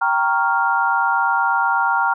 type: chord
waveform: sine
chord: G half-diminished seventh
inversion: none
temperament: equal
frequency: 784 / 932.3 / 1108.7 / 1396.9 Hz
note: G5 / Bb5 / Db6 / F6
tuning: 0 / 0 / 0 / 0 cents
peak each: -22 / -19 / -25 / -19 dBFS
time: 0.01-2.14 s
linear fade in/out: 10 ms
effects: none

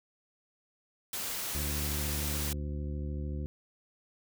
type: noise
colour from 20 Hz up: white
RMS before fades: -36 dBFS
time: 1.13-2.53 s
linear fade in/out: 2 ms
type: harmonic tone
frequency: 73.42 Hz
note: D2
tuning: in tune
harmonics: 1 / 2 / 3 / 4 / 5 / 7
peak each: -34 / -40 / -44 / -46 / -48 / -51 dBFS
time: 1.55-3.46 s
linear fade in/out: 0 ms
effects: none

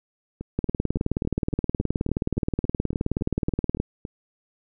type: two click trains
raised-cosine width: 3 ms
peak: -20 / -10 dBFS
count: 14 / 62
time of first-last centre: 0.41-4.051 / 0.59-3.801 s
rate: 3.57 / 19 Hz
effects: none

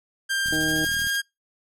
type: tone with pitch glide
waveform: sawtooth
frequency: 1590 to 1618.7 Hz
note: G6 to G#6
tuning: +24 to -45 cents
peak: -19 dBFS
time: 0.29-1.22 s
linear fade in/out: 20 ms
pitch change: +31 cents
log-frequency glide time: 0.46-0.77 s
type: noise with tremolo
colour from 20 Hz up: violet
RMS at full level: -30 dBFS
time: 0.45-1.18 s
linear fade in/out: 20 ms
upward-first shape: square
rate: 13 Hz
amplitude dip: 65%
type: click train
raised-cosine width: 5 ms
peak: -28 dBFS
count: 25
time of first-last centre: 0.46-1.069 s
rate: 39.4 Hz
type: harmonic tone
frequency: 156.5 Hz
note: D#3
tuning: 10 cents sharp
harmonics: 1 / 2 / 3 / 4 / 5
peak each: -34 / -26 / -35 / -37 / -40 dBFS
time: 0.52-0.85 s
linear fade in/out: 5 ms
effects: noise-tail reverb RT60 0.2 s tail -26 dB re dry + low-pass 12000 Hz 12 dB/octave

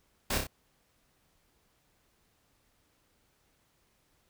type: noise with echo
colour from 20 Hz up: pink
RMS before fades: -31 dBFS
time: 0.3-0.38 s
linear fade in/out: 5 ms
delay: 30 ms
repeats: 3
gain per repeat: -4 dB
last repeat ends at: 0.47 s
effects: pink hiss -71 dBFS RMS until 4.29 s

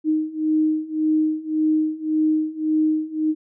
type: beating tone pair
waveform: sine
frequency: 310 / 311.8 Hz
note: D#4 / D#4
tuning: -6 / +4 cents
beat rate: 1.8 Hz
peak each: -22 / -20 dBFS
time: 0.04-3.35 s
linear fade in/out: 50 ms
effects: none

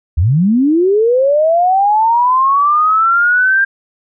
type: linear sweep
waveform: sine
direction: up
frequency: 69.4 to 1601 Hz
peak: -8 dBFS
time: 0.17-3.65 s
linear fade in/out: 10 ms
effects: none

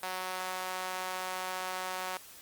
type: tone with high-pass filter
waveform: sawtooth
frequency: 185 Hz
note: F#3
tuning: in tune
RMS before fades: -37 dBFS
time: 0.03-2.17 s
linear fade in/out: 2 ms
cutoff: 830 Hz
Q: 1.3
effects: white hiss -52 dBFS RMS until 2.41 s + Opus 24 kbps

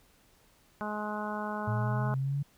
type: harmonic tone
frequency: 210.7 Hz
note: G#3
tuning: 25 cents sharp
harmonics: 1 / 2 / 3 / 4 / 5 / 6 / 7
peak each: -37 / -43 / -40 / -39 / -40 / -43 / -42 dBFS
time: 0.81-2.14 s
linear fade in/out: 0 ms
type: linear sweep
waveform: sine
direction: up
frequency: 112.4 to 143.6 Hz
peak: -28 dBFS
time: 1.67-2.43 s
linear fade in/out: 10 ms
effects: pink hiss -64 dBFS RMS until 2.57 s

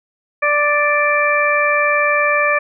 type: harmonic tone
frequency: 587.3 Hz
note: D5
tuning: in tune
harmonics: 1 / 2 / 3 / 4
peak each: -18 / -18 / -18 / -18 dBFS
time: 0.42-2.59 s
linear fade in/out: 10 ms
effects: none

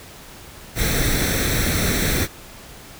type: noise with comb filter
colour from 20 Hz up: pink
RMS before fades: -20 dBFS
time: 0.75-2.28 s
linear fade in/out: 50 ms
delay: 0.51 ms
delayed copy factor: +0.65
effects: pink hiss -41 dBFS RMS until 2.99 s

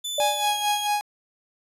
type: tone with pitch glide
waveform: sawtooth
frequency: 3503 to 3287 Hz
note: A7 to G#7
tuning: -8 to -19 cents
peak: -25 dBFS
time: 0.04-0.88 s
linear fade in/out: 10 ms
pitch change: -111 cents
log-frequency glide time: 0.29-0.54 s
type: tone with exponential decay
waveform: sine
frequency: 588 Hz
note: D5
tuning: 2 cents sharp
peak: -20 dBFS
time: 0.18-0.74 s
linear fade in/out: 5 ms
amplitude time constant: 120 ms
type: tone with tremolo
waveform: 45% pulse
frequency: 830 Hz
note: G#5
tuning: 1 cent flat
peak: -20 dBFS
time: 0.2-1.01 s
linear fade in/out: 0 ms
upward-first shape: sine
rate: 4.5 Hz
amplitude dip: 70%
effects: resampled to 32000 Hz

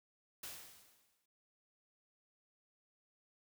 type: noise with exponential decay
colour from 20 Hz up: white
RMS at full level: -45 dBFS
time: 0.43-1.26 s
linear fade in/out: 5 ms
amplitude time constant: 180 ms
effects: noise-tail reverb RT60 0.7 s tail -26 dB re dry

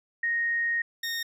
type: tone pair in turn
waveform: sine / 20% pulse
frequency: 1864.7 / 1847.5 Hz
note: A#6 / A#6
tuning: 0 / -16 cents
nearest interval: unison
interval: 16 cents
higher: first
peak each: -24 / -24 dBFS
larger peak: neither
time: 0.23-0.82 / 1.03-1.23 s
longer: first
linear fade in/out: 5 ms
effects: resampled to 32000 Hz

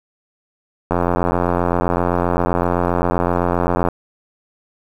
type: click train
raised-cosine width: 1 ms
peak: -3 dBFS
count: 262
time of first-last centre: 0.91-3.886 s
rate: 87.7 Hz
effects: 7-bit

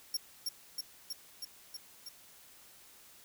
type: tone with echo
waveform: sawtooth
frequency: 5530 Hz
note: F8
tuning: 18 cents flat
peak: -28 dBFS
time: 0.14-0.17 s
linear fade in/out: 5 ms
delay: 320 ms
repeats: 6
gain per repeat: -2 dB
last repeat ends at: 2.09 s
effects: white hiss -58 dBFS RMS until 3.24 s

